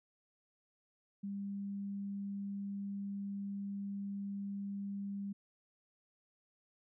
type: tone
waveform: sine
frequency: 199.5 Hz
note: G3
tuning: 31 cents sharp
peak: -38 dBFS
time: 1.23-5.33 s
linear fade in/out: 10 ms
effects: none